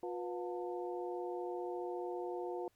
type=harmonic tone with a mistuned harmonic; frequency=178.5 Hz; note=F3; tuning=38 cents sharp; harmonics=2 / 3 / 4 / 5; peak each=-40 / -44 / -46 / -48 dBFS; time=0.03-2.68 s; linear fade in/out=2 ms; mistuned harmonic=3; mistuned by=-150 cents; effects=pink hiss -75 dBFS RMS until 2.75 s